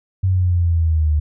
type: exponential sweep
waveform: sine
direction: down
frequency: 95.3 to 74.5 Hz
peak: -13 dBFS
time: 0.23-1.2 s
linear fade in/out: 10 ms
effects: none